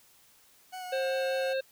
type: tone with vibrato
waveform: 40% pulse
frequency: 736 Hz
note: F#5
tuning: 9 cents flat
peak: -37 dBFS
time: 0.72-1.54 s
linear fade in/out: 20 ms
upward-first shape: sine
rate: 5.1 Hz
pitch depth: 19 cents each way
type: harmonic tone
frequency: 531 Hz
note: C5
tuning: 25 cents sharp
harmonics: 1 / 3 / 5 / 7 / 8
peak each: -28 / -38 / -42 / -45 / -46 dBFS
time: 0.92-1.61 s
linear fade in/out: 10 ms
effects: white hiss -61 dBFS RMS until 1.71 s